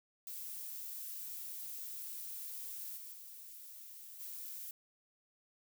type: noise with level steps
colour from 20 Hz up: violet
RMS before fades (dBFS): -45 / -49 / -52 / -46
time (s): 0.27-4.71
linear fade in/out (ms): 2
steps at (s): 2.96 / 3.12 / 4.19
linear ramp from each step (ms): 20
effects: none